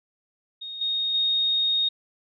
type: tone with level steps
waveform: sine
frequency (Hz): 3719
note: A#7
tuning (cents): -5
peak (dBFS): -33 / -23 / -20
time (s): 0.61-1.89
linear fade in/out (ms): 10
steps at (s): 0.81 / 1.14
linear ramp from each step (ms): 5
effects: none